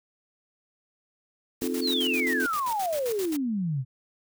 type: noise with tremolo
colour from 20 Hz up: white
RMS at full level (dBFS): -37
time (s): 1.61-3.37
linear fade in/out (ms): 10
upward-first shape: square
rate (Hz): 7.6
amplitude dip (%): 75
type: chord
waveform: sine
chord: F dominant seventh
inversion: second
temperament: equal with one note detuned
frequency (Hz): 261.6 / 311.1 / 349.2 / 436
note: C4 / Eb4 / F4 / A4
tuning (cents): 0 / 0 / 0 / -16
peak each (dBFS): -29 / -35 / -32 / -33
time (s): 1.62-2.46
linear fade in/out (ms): 0
type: exponential sweep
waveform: sine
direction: down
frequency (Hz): 4594 to 122.1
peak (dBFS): -25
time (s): 1.81-3.85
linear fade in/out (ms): 50
effects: none